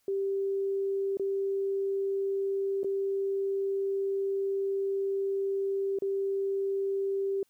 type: tone with dropouts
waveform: sine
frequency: 392 Hz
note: G4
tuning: in tune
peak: -27 dBFS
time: 0.08-7.43 s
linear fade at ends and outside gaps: 2 ms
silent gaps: 1.171-1.196 / 2.833-2.844 / 5.988-6.021 s
effects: white hiss -72 dBFS RMS until 7.49 s